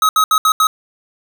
square tone bursts at uneven times, 1273 Hz, D#6, 39 cents sharp, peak -10 dBFS, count 5, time 0.02-0.09 / 0.16-0.24 / 0.31-0.38 / 0.45-0.52 / 0.6-0.67 s, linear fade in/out 2 ms, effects none

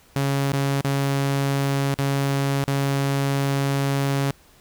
sawtooth tone with dropouts, 138.59 Hz, C#3, in tune, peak -16 dBFS, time 0.16-4.31 s, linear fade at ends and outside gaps 0 ms, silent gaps 0.52-0.533 / 0.811-0.847 / 1.941-1.989 / 2.639-2.679 s, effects pink hiss -54 dBFS RMS until 4.6 s

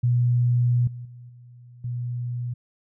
sine tone with level steps, 121.7 Hz, B2, 25 cents flat, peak -17 / -33 / -40 / -44 / -26 dBFS, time 0.03-2.54 s, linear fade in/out 10 ms, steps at 0.87 / 1.05 / 1.29 / 1.84 s, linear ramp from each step 5 ms, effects none

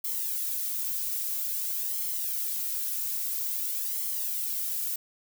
violet noise with flanger, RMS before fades -31 dBFS, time 0.04-4.96 s, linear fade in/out 5 ms, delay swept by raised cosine 0.94 to 2.74 ms, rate 0.5 Hz, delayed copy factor +0.65, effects none

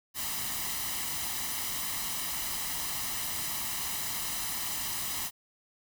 white noise with comb filter, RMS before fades -34 dBFS, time 0.14-5.31 s, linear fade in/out 50 ms, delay 1 ms, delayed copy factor +0.6, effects none

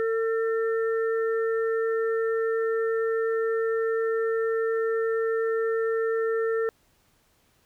harmonic tone, 450.7 Hz, A4, 42 cents sharp, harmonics 1 / 3 / 4, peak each -23 / -35 / -36 dBFS, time 0-6.69 s, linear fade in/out 0 ms, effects pink hiss -65 dBFS RMS until 7.65 s

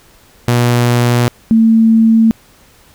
sawtooth / sine tone pair in turn, 120.8 / 224.5 Hz, B2 / A3, -38 / +35 cents, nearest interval major seventh, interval 1073 cents, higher second, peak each -5 dBFS, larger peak neither, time 0.48-1.28 / 1.51-2.31 s, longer neither, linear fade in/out 0 ms, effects pink hiss -46 dBFS RMS until 2.94 s

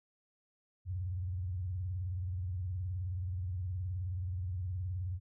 sine tone with vibrato, 90.7 Hz, F#2, 34 cents flat, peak -34 dBFS, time 0.85-5.2 s, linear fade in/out 50 ms, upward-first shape triangle, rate 19 Hz, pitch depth 190 cents each way, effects none

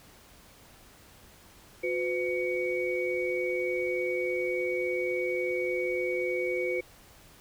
sine tone cluster, 361.5 / 505 / 2245 Hz, F#4 / B4 / C#7, -40 / +39 / +21 cents, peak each -31 / -31 / -33 dBFS, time 1.83-6.81 s, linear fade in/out 10 ms, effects pink hiss -55 dBFS RMS until 7.4 s

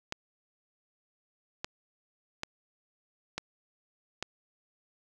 clicks, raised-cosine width 0.2 ms, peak -16 dBFS, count 5, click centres 0.124 / 1.645 / 2.434 / 3.38 / 4.226 s, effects none

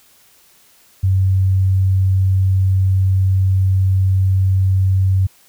sine tone, 95 Hz, F#2, 46 cents sharp, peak -11 dBFS, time 1.03-5.27 s, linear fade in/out 10 ms, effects white hiss -51 dBFS RMS until 5.48 s

